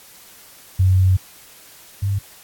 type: tone pair in turn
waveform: sine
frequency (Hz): 93.3 / 99.18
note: F#2 / G2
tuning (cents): +15 / +21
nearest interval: minor second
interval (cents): 106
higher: second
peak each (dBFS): -11 / -17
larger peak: first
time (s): 0.79-1.17 / 2.02-2.19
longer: first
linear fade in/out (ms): 10
effects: white hiss -45 dBFS RMS until 2.43 s + AAC 64 kbps